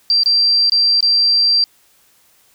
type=tone with dropouts; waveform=sine; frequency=4712 Hz; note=D8; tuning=5 cents sharp; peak=-10 dBFS; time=0.1-1.64 s; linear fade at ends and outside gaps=1 ms; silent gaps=0.234-0.259 / 0.697-0.72 / 1.006-1.027 s; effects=white hiss -54 dBFS RMS until 2.54 s